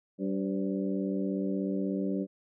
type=harmonic tone with a mistuned harmonic; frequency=96.6 Hz; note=G2; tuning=25 cents flat; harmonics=2 / 3 / 4 / 5 / 6; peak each=-31 / -33 / -37 / -40 / -42 dBFS; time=0.18-2.27 s; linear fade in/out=50 ms; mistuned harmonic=5; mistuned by=+73 cents; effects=none